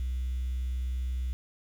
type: tone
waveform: triangle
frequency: 62.9 Hz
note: B1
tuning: 32 cents sharp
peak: -25 dBFS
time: 0-1.33 s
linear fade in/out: 0 ms
effects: tanh soft clip ceiling -26 dBFS + 9-bit